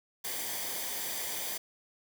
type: noise with comb filter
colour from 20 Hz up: white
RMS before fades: -36 dBFS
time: 0.24-1.58 s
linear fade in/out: 10 ms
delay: 0.74 ms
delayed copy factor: -0.6
effects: none